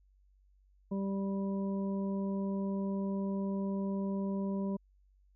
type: harmonic tone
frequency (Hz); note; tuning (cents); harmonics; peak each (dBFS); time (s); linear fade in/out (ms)
196; G3; 0; 1 / 2 / 3 / 5; -32 / -41 / -44 / -48; 0.91-4.77; 10
effects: added 48 Hz sine -63 dBFS peak until 5.35 s